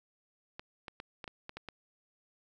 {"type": "clicks", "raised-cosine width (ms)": 0.3, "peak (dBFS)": -26, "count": 8, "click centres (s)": [0.595, 0.882, 1.001, 1.242, 1.278, 1.494, 1.57, 1.687], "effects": ["11-bit"]}